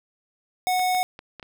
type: tone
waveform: square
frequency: 735 Hz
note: F#5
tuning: 12 cents flat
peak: -21 dBFS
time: 0.67-1.03 s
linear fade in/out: 0 ms
type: clicks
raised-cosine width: 0.3 ms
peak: -23 dBFS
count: 5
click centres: 0.795 / 0.948 / 1.191 / 1.397 / 1.428 s
effects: none